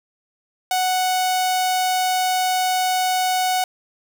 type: tone with notch filter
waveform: sawtooth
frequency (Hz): 740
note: F#5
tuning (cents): 0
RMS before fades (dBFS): -20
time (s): 0.71-3.64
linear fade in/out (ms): 2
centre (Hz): 1700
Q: 1.7
effects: none